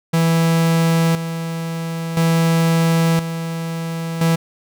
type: tone with tremolo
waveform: 45% pulse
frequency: 164.81 Hz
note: E3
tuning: in tune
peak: -13 dBFS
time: 0.13-4.36 s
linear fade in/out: 10 ms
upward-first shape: square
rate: 0.49 Hz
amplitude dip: 65%
effects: none